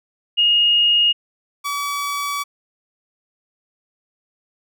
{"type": "tone pair in turn", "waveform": ["sine", "sawtooth"], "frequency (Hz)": [2859, 1142.5], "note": ["F7", "D6"], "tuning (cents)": [40, -48], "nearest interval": "octave + major third", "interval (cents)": 1588, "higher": "first", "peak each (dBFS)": [-12, -18], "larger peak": "first", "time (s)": [[0.37, 1.13], [1.64, 2.44]], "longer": "second", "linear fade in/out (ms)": 20, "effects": []}